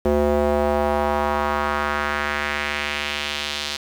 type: tone with band-pass filter sweep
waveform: square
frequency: 73.42 Hz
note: D2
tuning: in tune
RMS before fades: -22 dBFS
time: 0.05-3.77 s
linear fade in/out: 5 ms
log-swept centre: 450 to 4100 Hz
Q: 1.7
effects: 7-bit